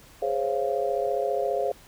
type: chord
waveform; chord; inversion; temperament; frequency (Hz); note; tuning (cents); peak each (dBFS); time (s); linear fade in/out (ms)
sine; Db major seventh; second; just; 415.8 / 519.7 / 554.4 / 693; Ab4 / C5 / Db5 / F5; +2 / -12 / 0 / -14; -29; 0.22-1.72; 5
effects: pink hiss -52 dBFS RMS until 1.87 s